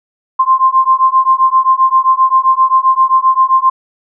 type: beating tone pair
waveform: sine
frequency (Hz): 1046.5 / 1054.1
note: C6 / C6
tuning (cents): 0 / +13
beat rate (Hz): 7.6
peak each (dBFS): -10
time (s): 0.39-3.7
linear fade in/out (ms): 10
effects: none